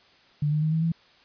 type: tone with pitch steps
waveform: sine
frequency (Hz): 147.9 / 152.06 / 156.33 / 160.73 / 165.25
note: D3 / D#3 / D#3 / E3 / E3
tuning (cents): +13 / -39 / +9 / -43 / +5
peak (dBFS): -21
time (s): 0.42-0.92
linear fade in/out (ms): 5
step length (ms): 100
effects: white hiss -57 dBFS RMS until 1.24 s + resampled to 11025 Hz